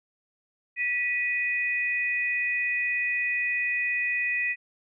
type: tone pair together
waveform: sine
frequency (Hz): 1952.8 / 2489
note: B6 / D#7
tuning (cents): -20 / 0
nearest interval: major third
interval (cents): 420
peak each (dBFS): -27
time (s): 0.76-4.56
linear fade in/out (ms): 50
effects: none